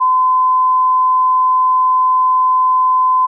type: tone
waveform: sine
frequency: 1022 Hz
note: C6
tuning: 41 cents flat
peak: -9 dBFS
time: 0-3.27 s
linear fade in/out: 20 ms
effects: none